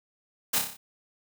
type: noise with echo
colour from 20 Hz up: white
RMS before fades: -25 dBFS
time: 0.53-0.59 s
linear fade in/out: 10 ms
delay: 30 ms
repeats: 6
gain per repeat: -4 dB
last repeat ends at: 0.77 s
effects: none